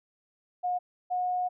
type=tone pair in turn; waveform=sine; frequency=720 / 725.4 Hz; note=F#5 / F#5; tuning=-47 / -34 cents; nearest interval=unison; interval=13 cents; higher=second; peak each=-26 dBFS; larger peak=neither; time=0.63-0.79 / 1.1-1.49 s; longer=second; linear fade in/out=20 ms; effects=none